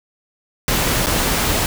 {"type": "noise with dropouts", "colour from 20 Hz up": "pink", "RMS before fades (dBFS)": -18, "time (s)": [0.68, 1.66], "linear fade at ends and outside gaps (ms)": 1, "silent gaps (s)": [1.061, 1.068], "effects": []}